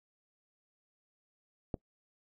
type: click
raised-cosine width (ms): 2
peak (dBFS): -21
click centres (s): 1.742
effects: noise-tail reverb RT60 0.1 s tail -24 dB re dry